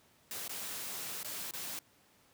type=noise with dropouts; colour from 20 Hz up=white; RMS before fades=-41 dBFS; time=0.31-1.79 s; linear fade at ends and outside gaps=1 ms; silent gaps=0.479-0.494 / 1.231-1.246 / 1.51-1.536 s; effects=pink hiss -66 dBFS RMS until 2.33 s + high-pass 100 Hz 12 dB/octave